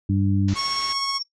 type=harmonic tone; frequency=98 Hz; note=G2; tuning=in tune; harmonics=1 / 2 / 3; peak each=-20 / -23 / -25 dBFS; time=0.09-0.54 s; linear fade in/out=5 ms
type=low-pass noise; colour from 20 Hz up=white; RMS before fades=-38 dBFS; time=0.48-0.93 s; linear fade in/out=5 ms; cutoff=6900 Hz; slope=96 dB/octave
type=tone; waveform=sawtooth; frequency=1100 Hz; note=C#6; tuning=14 cents flat; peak=-23 dBFS; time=0.55-1.19 s; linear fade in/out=20 ms
type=tone with tremolo; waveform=sine; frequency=5500 Hz; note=F8; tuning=27 cents flat; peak=-24 dBFS; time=0.58-1.23 s; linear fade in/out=10 ms; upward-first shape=triangle; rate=16 Hz; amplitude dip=70%
effects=noise-tail reverb RT60 0.1 s tail -18 dB re dry + resampled to 22050 Hz